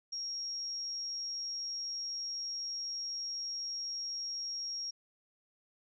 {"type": "tone", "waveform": "sine", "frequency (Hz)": 5588, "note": "F8", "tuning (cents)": 0, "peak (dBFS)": -36, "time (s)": [0.12, 4.91], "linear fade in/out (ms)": 10, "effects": []}